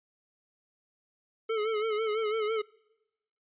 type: tone with vibrato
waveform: square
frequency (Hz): 434.6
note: A4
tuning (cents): -21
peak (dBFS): -28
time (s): 1.49-2.62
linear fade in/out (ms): 10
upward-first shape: sine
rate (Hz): 6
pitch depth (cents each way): 66
effects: noise-tail reverb RT60 1.0 s tail -26 dB re dry + resampled to 8000 Hz